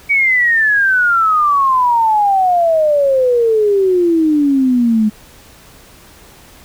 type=exponential sweep; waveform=sine; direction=down; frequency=2276 to 210 Hz; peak=-9 dBFS; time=0.09-5.1 s; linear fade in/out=20 ms; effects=pink hiss -42 dBFS RMS until 6.64 s